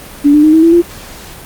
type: tone with pitch steps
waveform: sine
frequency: 288 / 298.5 / 309.4 / 320.7 / 332.4 / 344.5 Hz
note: D4 / D4 / D#4 / E4 / E4 / F4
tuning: -34 / +28 / -10 / -48 / +15 / -24 cents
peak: -3 dBFS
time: 0.24-0.822 s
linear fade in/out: 20 ms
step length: 97 ms
effects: pink hiss -31 dBFS RMS until 1.45 s + Opus 32 kbps